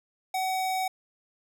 square tone, 753 Hz, F#5, 30 cents sharp, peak -27 dBFS, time 0.34-0.88 s, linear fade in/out 5 ms, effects none

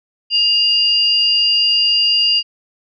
sine tone pair together, 2828 / 4798 Hz, F7 / D8, +21 / +36 cents, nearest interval major sixth, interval 915 cents, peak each -14 dBFS, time 0.3-2.43 s, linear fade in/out 50 ms, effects none

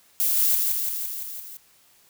violet noise with echo, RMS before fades -22 dBFS, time 0.2-0.55 s, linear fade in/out 0 ms, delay 170 ms, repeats 6, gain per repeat -3 dB, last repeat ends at 1.57 s, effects white hiss -58 dBFS RMS until 2.09 s

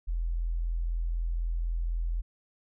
sine tone, 42 Hz, E1, 33 cents sharp, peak -27 dBFS, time 0.07-2.22 s, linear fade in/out 20 ms, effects none

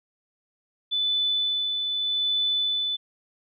sine tone with tremolo, 3497 Hz, A7, 11 cents flat, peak -21 dBFS, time 0.91-2.97 s, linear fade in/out 20 ms, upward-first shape sine, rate 0.82 Hz, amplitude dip 35%, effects none

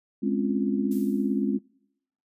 sine chord, Db major seventh, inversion second, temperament just, 207.9 / 259.9 / 277.2 / 346.5 Hz, Ab3 / C4 / Db4 / F4, +2 / -11 / 0 / -14 cents, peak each -26 / -28 / -29 / -32 dBFS, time 0.22-1.59 s, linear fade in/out 20 ms
violet noise with exponential decay, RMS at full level -40 dBFS, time 0.91-1.56 s, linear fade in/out 5 ms, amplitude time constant 140 ms
effects noise-tail reverb RT60 0.8 s tail -26 dB re dry + resampled to 32000 Hz

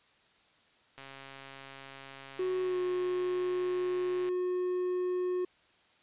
click train, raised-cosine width 0.3 ms, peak -31 dBFS, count 451, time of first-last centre 0.98-4.289 s, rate 136 Hz
triangle tone with pitch glide, 370 to 362.6 Hz, F#4 to F#4, 0 to -35 cents, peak -27 dBFS, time 2.39-5.45 s, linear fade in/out 5 ms, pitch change -35 cents, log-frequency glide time 2.62-2.79 s
effects white hiss -65 dBFS RMS until 6.02 s + resampled to 8000 Hz

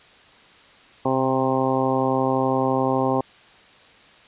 harmonic tone with a mistuned harmonic, 131.8 Hz, C3, 13 cents sharp, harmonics 1 / 2 / 3 / 4 / 5 / 6 / 7 / 8, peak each -29 / -24 / -26 / -25 / -30 / -26 / -29 / -29 dBFS, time 1.05-3.21 s, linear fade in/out 5 ms, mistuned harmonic 1, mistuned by -22 cents, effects white hiss -50 dBFS RMS until 4.27 s + resampled to 8000 Hz

